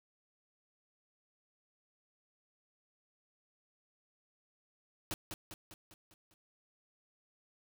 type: noise with echo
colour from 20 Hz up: pink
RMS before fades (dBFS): -38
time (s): 5.11-5.14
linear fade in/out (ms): 0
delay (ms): 200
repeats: 6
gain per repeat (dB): -5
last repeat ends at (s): 6.34
effects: none